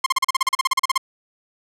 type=tone bursts; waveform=sawtooth; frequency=1058 Hz; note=C6; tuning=19 cents sharp; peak=-11 dBFS; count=16; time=0.04-0.978 s; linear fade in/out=5 ms; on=23 ms; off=38 ms; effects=low-pass 11000 Hz 12 dB/octave